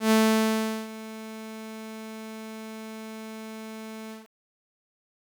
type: tone with ADSR envelope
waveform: sawtooth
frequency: 220 Hz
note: A3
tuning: in tune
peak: -13 dBFS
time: 0-4.28 s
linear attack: 110 ms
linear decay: 760 ms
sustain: -20 dB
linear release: 170 ms
effects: 9-bit